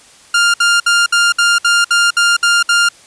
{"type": "tone bursts", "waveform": "sawtooth", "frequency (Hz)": 1401, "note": "F6", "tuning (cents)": 5, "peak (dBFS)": -5, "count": 10, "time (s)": [0.34, 2.889], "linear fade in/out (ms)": 5, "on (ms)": 200, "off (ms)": 61, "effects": ["white hiss -43 dBFS RMS until 3.06 s", "resampled to 22050 Hz"]}